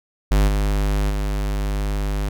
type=tone with level steps; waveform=square; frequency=50.4 Hz; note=G1; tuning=49 cents sharp; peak=-14 / -18 / -21 dBFS; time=0.31-2.29 s; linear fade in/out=5 ms; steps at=0.47 / 1.09 s; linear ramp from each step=20 ms; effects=none